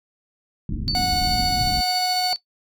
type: low-pass noise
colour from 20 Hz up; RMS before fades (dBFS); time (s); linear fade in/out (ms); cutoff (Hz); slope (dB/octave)
pink; -27; 0.69-1.81; 2; 310; 48
type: tone with tremolo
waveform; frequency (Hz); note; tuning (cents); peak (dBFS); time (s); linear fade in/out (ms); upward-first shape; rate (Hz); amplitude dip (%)
sine; 4499; C#8; +25; -20; 0.88-2.36; 0; square; 14; 35
type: tone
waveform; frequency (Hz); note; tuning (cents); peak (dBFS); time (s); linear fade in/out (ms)
45% pulse; 733; F#5; -16; -22; 0.95-2.33; 0
effects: noise-tail reverb RT60 0.1 s tail -17 dB re dry